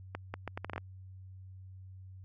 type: accelerating click train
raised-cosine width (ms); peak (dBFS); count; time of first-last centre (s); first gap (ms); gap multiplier
0.5; -22; 9; 0.15-0.78; 190; 0.72
effects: added 94 Hz sine -47 dBFS peak until 2.24 s + AAC 64 kbps